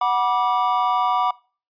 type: chord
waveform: triangle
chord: B minor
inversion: second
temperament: equal with one note detuned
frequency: 740 / 972.5 / 1174.7 Hz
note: F#5 / B5 / D6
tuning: 0 / -27 / 0 cents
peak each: -20 dBFS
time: 0.01-1.31 s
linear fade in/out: 5 ms
effects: noise-tail reverb RT60 0.4 s tail -24 dB re dry + resampled to 11025 Hz